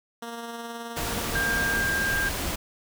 10% pulse tone with tremolo, 233.1 Hz, A#3, in tune, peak -25 dBFS, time 0.22-1.82 s, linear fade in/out 5 ms, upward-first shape sine, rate 19 Hz, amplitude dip 30%
pink noise, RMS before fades -30 dBFS, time 0.96-2.56 s, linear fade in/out 10 ms
sine tone, 1599 Hz, G6, 34 cents sharp, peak -24 dBFS, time 1.35-2.29 s, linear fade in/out 5 ms
effects none

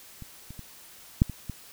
clicks, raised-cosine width 5 ms, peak -28 / -29 / -28 / -6 / -23 / -21 dBFS, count 6, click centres 0.223 / 0.506 / 0.593 / 1.219 / 1.297 / 1.497 s, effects white hiss -50 dBFS RMS until 1.72 s

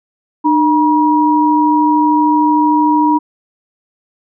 sine tone pair together, 302.2 / 958 Hz, D4 / A#5, +50 / +47 cents, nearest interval octave + minor sixth, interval 1997 cents, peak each -11 dBFS, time 0.44-3.19 s, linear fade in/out 20 ms, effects none

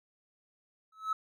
triangle tone with exponential growth, 1296 Hz, E6, 30 cents flat, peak -22 dBFS, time 0.92-1.13 s, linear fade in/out 5 ms, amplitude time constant 44 ms, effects tanh soft clip ceiling -24 dBFS

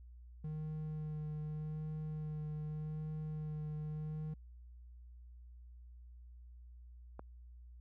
triangle tone with vibrato, 153.6 Hz, D#3, 22 cents flat, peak -37 dBFS, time 0.44-4.34 s, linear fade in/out 5 ms, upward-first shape sine, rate 0.84 Hz, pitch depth 15 cents each way
click, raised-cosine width 1 ms, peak -32 dBFS, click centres 7.194 s
effects added 60 Hz sine -52 dBFS peak until 7.8 s

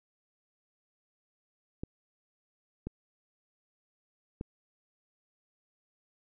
clicks, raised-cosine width 3 ms, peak -23 dBFS, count 3, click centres 1.835 / 2.87 / 4.411 s, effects none

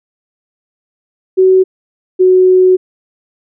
sine tone pair in turn, 375.5 / 370.1 Hz, F#4 / F#4, +26 / 0 cents, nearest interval unison, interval 26 cents, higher first, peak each -4 dBFS, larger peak neither, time 1.37-1.64 / 2.19-2.77 s, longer second, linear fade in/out 20 ms, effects none

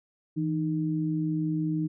sine tone pair together, 162.4 / 308.6 Hz, E3 / D#4, -26 / -14 cents, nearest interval major seventh, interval 1112 cents, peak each -28 dBFS, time 0.36-1.88 s, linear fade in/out 20 ms, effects none

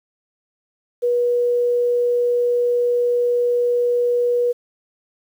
sine tone, 484.2 Hz, B4, 34 cents flat, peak -15 dBFS, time 1.02-4.53 s, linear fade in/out 20 ms, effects 8-bit

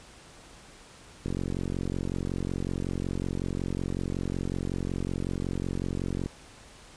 click train, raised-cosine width 3 ms, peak -18 dBFS, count 228, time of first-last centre 1.26-6.26 s, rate 45.4 Hz, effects pink hiss -51 dBFS RMS until 6.96 s + resampled to 22050 Hz

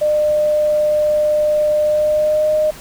sine tone with pitch glide, 603 to 613.9 Hz, D5 to D#5, +46 to -23 cents, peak -12 dBFS, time 0.01-2.71 s, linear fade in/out 10 ms, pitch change +31 cents, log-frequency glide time 1.83-2.55 s, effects pink hiss -37 dBFS RMS until 2.8 s

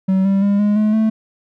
triangle tone with pitch steps, 190 / 195.57 / 201.3 / 207.2 / 213.3 / 219.5 Hz, F#3 / G3 / G3 / G#3 / G#3 / A3, +46 / -4 / +46 / -4 / +46 / -4 cents, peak -10 dBFS, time 0.08-1.1 s, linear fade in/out 10 ms, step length 170 ms, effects none

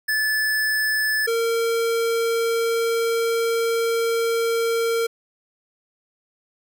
square tone pair in turn, 1736 / 459.8 Hz, A6 / A#4, -24 / -24 cents, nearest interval octave + major seventh, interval 2300 cents, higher first, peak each -20 dBFS, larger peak neither, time 0.08-1.27 / 1.27-5.07 s, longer second, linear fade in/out 10 ms, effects none

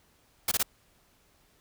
white noise bursts, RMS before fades -26 dBFS, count 3, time 0.48-0.629 s, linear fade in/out 5 ms, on 35 ms, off 22 ms, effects pink hiss -65 dBFS RMS until 1.6 s

